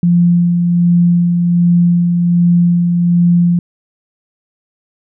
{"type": "tone with tremolo", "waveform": "sine", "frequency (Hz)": 173.6, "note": "F3", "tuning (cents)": -10, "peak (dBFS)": -6, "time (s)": [0.03, 3.59], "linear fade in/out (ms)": 2, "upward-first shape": "sine", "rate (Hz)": 1.3, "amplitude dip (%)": 35, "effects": []}